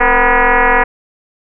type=tone with frequency modulation; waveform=sine; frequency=466.2 Hz; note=A#4; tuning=in tune; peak=-7 dBFS; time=0-0.84 s; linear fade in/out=10 ms; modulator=244 Hz; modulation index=6.8; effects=none